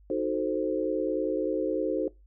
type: chord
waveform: sine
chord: D# diminished seventh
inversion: none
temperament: equal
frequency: 311.1 / 370 / 440 / 523.3 Hz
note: D#4 / F#4 / A4 / C5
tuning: 0 / 0 / 0 / 0 cents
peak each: -31 dBFS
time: 0.1-2.08 s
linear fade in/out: 2 ms
effects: noise-tail reverb RT60 0.2 s tail -20 dB re dry + added 50 Hz sine -53 dBFS peak until 2.26 s